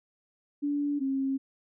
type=tone pair in turn; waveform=sine; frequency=288.7 / 269.6 Hz; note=D4 / C#4; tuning=-30 / -48 cents; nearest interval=minor second; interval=118 cents; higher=first; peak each=-26 dBFS; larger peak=neither; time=0.62-1 / 1-1.38 s; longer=neither; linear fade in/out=20 ms; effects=none